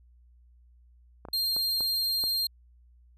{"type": "clicks", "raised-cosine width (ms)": 1, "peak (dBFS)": -27, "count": 5, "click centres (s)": [1.252, 1.286, 1.565, 1.807, 2.239]}
{"type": "tone", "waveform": "45% pulse", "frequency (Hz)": 4196, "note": "C8", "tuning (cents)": 4, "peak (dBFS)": -25, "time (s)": [1.33, 2.47], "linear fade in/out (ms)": 5}
{"effects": ["added 60 Hz sine -55 dBFS peak until 3.17 s", "resampled to 32000 Hz"]}